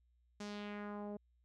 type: tone with low-pass filter sweep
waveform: sawtooth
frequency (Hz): 206.5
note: G#3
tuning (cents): -10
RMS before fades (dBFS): -45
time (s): 0.4-1.17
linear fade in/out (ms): 5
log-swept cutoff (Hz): 6800 to 550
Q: 1.8
effects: added 60 Hz sine -70 dBFS peak until 1.44 s